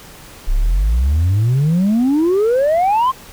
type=exponential sweep; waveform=sine; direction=up; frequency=30.8 to 1081 Hz; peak=-9 dBFS; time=0.47-3.12 s; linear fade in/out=20 ms; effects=tanh soft clip ceiling -10 dBFS + pink hiss -39 dBFS RMS until 3.32 s